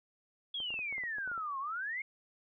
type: exponential two-way sweep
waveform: sine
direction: down then up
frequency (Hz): 3395 to 1051 to 2196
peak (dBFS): -35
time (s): 0.54-2.02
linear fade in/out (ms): 5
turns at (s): 1.59
type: clicks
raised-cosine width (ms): 1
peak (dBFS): -37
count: 11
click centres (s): 0.603 / 0.705 / 0.741 / 0.791 / 0.926 / 0.981 / 1.037 / 1.184 / 1.276 / 1.316 / 1.378
effects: none

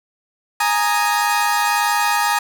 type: chord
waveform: 30% pulse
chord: Ab suspended second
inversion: none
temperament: equal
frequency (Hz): 830.6 / 932.3 / 1244.5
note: Ab5 / Bb5 / Eb6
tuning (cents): 0 / 0 / 0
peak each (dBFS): -17 / -17 / -19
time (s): 0.6-2.39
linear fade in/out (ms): 5
effects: none

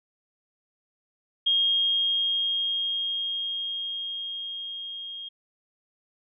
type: tone with level ramp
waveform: sine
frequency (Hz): 3244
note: G#7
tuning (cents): -41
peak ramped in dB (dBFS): -19 to -35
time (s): 1.46-5.29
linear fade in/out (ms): 10
effects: none

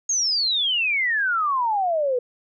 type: exponential sweep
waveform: sine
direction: down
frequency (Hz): 6645 to 480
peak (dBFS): -19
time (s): 0.09-2.19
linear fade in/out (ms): 5
effects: none

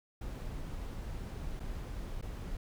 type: noise with dropouts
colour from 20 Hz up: brown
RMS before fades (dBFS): -40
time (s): 0.21-2.57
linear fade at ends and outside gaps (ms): 5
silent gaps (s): 1.597-1.601 / 2.214-2.224
effects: none

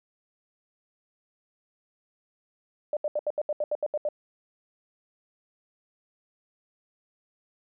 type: tone bursts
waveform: sine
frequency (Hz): 597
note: D5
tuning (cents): +28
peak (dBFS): -24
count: 11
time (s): 2.93-4.088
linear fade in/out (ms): 2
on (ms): 38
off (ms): 74
effects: none

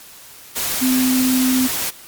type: tone in noise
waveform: sine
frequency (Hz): 256.9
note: C4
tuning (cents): -32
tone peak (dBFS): -14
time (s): 0.81-1.68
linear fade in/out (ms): 20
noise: white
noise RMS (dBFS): -22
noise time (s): 0.55-1.91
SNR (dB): +5
effects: white hiss -41 dBFS RMS until 2.07 s + MP3 96 kbps

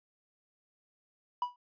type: tone with exponential decay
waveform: triangle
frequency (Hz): 980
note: B5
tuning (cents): -14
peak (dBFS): -23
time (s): 1.42-1.56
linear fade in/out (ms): 2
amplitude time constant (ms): 29
effects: tanh soft clip ceiling -19 dBFS + resampled to 11025 Hz

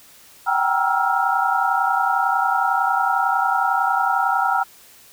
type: tone cluster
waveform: sine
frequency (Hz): 763 / 794 / 945 / 1321 / 1399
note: G5 / G5 / A#5 / E6 / F6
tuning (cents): -47 / +22 / +23 / +3 / +3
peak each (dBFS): -23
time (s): 0.46-4.64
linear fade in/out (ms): 20
effects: white hiss -48 dBFS RMS until 5.12 s

